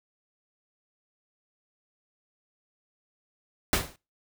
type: noise with exponential decay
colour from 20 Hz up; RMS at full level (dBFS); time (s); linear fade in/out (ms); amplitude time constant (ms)
pink; -20; 3.73-3.96; 1; 50
effects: noise-tail reverb RT60 0.3 s tail -24 dB re dry